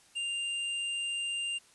triangle tone with hard clipping, 2794 Hz, F7, in tune, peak -33 dBFS, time 0.15-1.59 s, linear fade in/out 20 ms, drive 17 dB, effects white hiss -61 dBFS RMS until 1.74 s + resampled to 24000 Hz

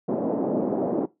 pink band-pass noise, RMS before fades -25 dBFS, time 0.08-1.06 s, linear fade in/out 10 ms, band 210 to 640 Hz, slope 24 dB/octave, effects noise-tail reverb RT60 0.2 s tail -18 dB re dry

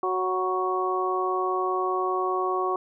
harmonic tone with a mistuned harmonic, 185 Hz, F#3, in tune, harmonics 2 / 3 / 4 / 5 / 6, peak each -27 / -37 / -30 / -37 / -27 dBFS, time 0.03-2.76 s, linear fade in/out 2 ms, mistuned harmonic 5, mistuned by +45 cents, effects none

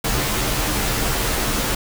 pink noise with comb filter, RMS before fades -21 dBFS, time 0.04-1.75 s, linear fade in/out 5 ms, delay 12 ms, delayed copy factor -0.95, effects none

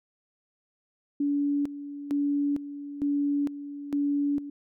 sine tone with tremolo, 286.3 Hz, D4, 44 cents flat, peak -23 dBFS, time 1.2-4.5 s, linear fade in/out 5 ms, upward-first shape square, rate 1.1 Hz, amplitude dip 75%, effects none

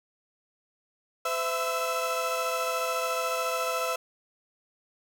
30% pulse tone cluster, 509 / 664 / 1314 Hz, C5 / E5 / E6, -48 / +12 / -6 cents, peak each -29 dBFS, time 1.25-3.96 s, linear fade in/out 5 ms, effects none

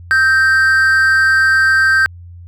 triangle tone with amplitude modulation, 1568 Hz, G6, in tune, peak -4 dBFS, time 0.11-2.06 s, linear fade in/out 0 ms, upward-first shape sine, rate 273 Hz, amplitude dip 60%, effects added 87 Hz sine -32 dBFS peak until 2.47 s

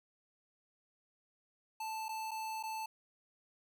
square tone with dropouts, 880 Hz, A5, in tune, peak -39 dBFS, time 1.8-2.86 s, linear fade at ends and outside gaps 5 ms, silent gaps 2.084-2.09 / 2.31-2.314 / 2.628-2.635 s, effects 12-bit

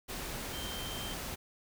sine tone in noise, 3136 Hz, G7, in tune, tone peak -43 dBFS, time 0.52-1.15 s, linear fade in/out 20 ms, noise pink, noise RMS -40 dBFS, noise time 0.08-1.36 s, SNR -6 dB, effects none

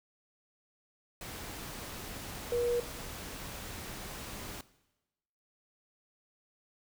sine tone in noise, 480 Hz, B4, 49 cents flat, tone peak -28 dBFS, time 2.52-2.8 s, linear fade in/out 2 ms, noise pink, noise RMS -43 dBFS, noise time 1.21-4.61 s, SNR +12 dB, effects noise-tail reverb RT60 1.0 s tail -18 dB re dry

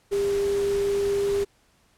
sine tone in noise, 400.4 Hz, G4, 37 cents sharp, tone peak -21 dBFS, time 0.11-1.45 s, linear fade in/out 20 ms, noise pink, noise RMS -37 dBFS, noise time 0.11-1.45 s, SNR +13 dB, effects pink hiss -63 dBFS RMS until 1.97 s + low-pass 11000 Hz 12 dB/octave

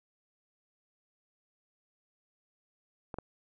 clicks, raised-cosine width 1 ms, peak -25 / -23 dBFS, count 2, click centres 3.142 / 3.186 s, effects none

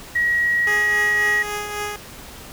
sine tone, 1906 Hz, A#6, 38 cents sharp, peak -16 dBFS, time 0.15-1.43 s, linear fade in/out 10 ms
10% pulse tone with tremolo, 415.3 Hz, G#4, in tune, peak -15 dBFS, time 0.67-1.96 s, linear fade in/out 2 ms, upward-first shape triangle, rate 3.7 Hz, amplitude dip 50%
effects pink hiss -39 dBFS RMS until 2.52 s

